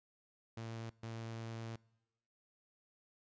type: tone bursts at uneven times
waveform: sawtooth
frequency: 113.7 Hz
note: A#2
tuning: 43 cents flat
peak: -39 dBFS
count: 2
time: 0.57-0.9 / 1.03-1.76 s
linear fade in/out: 5 ms
effects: noise-tail reverb RT60 1.0 s tail -24 dB re dry + resampled to 16000 Hz